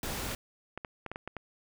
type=noise; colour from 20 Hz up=pink; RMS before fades=-36 dBFS; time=0.03-0.35 s; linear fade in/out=2 ms
type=clicks; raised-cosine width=0.5 ms; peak=-23 dBFS; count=7; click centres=0.776 / 0.848 / 1.063 / 1.116 / 1.159 / 1.276 / 1.367 s
effects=none